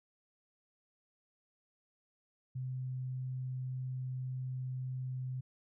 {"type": "tone", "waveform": "sine", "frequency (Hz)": 128.7, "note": "C3", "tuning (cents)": -28, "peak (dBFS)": -36, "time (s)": [2.55, 5.41], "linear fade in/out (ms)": 10, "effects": []}